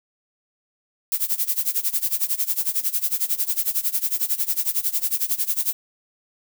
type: noise with tremolo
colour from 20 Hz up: violet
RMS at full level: -20 dBFS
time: 1.12-5.73 s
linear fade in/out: 0 ms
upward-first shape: sine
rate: 11 Hz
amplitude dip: 90%
effects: none